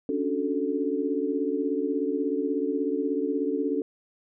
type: chord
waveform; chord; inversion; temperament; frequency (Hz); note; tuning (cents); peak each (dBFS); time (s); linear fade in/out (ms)
sine; D major seventh; third; equal; 277.2 / 293.7 / 370 / 440; C#4 / D4 / F#4 / A4; 0 / 0 / 0 / 0; -29 / -30 / -32 / -29; 0.09-3.82; 2
effects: none